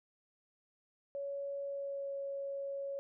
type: tone with pitch glide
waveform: sine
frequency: 560 to 554.8 Hz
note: C#5 to C#5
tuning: +18 to +1 cents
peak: -37 dBFS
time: 1.15-2.99 s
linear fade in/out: 0 ms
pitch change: -17 cents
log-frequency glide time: 1.64-2.13 s
effects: none